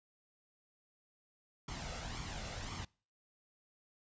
pink noise with flanger, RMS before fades -43 dBFS, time 1.68-2.85 s, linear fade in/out 5 ms, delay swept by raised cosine 0.91 to 1.49 ms, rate 1.9 Hz, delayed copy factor +0.55, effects noise-tail reverb RT60 0.4 s tail -25 dB re dry + resampled to 16000 Hz

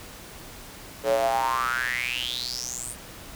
square tone with high-pass filter sweep, 61.5 Hz, B1, 7 cents flat, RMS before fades -27 dBFS, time 1.03-2.96 s, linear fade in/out 50 ms, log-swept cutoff 480 to 9500 Hz, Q 8.9, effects pink hiss -43 dBFS RMS until 3.35 s

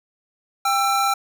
square tone pair together, 795 / 1337 Hz, G5 / E6, +24 / +24 cents, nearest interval major sixth, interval 900 cents, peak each -21 dBFS, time 0.65-1.14 s, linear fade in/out 5 ms, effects none

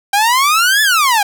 sawtooth exponential two-way sweep, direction up then down, 784 to 1760 to 784 Hz, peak -6 dBFS, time 0.13-1.23 s, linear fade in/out 5 ms, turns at 0.82 s, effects none

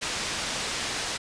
white low-pass noise, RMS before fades -31 dBFS, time 0.01-1.18 s, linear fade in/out 20 ms, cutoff 5700 Hz, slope 12 dB/octave, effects resampled to 22050 Hz

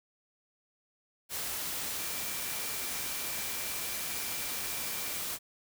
sine tone in noise, 2349 Hz, D7, in tune, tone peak -47 dBFS, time 1.95-5.22 s, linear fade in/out 50 ms, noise white, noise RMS -36 dBFS, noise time 1.29-5.39 s, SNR -14 dB, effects none

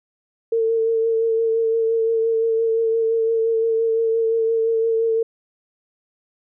sine tone with vibrato, 452.2 Hz, A4, 47 cents sharp, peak -16 dBFS, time 0.52-5.23 s, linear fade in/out 5 ms, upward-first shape sine, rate 5.8 Hz, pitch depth 21 cents each way, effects none

